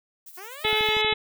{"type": "noise with tremolo", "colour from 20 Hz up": "violet", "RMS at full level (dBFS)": -42, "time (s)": [0.26, 0.93], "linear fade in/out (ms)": 5, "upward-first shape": "triangle", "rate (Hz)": 12, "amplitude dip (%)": 70}
{"type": "linear sweep", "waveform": "10% pulse", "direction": "up", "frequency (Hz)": [346.8, 1047], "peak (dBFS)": -31, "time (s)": [0.37, 1.02], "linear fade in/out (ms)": 10}
{"type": "harmonic tone", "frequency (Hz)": 430.4, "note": "A4", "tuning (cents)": -38, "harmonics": [1, 2, 3, 4, 5, 6, 7, 8, 9], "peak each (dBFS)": [-27, -29, -34, -35, -27, -30, -31, -28, -30], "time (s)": [0.64, 1.14], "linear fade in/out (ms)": 10}
{"type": "click train", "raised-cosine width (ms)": 3, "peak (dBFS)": -25, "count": 7, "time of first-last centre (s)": [0.65, 1.126], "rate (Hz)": 12.6}
{"effects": []}